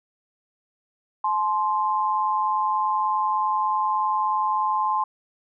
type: tone pair together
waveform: sine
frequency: 856.7 / 1046.5 Hz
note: A5 / C6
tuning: -46 / 0 cents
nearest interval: minor third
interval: 346 cents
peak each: -24 / -22 dBFS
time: 1.24-5.04 s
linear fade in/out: 5 ms
effects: none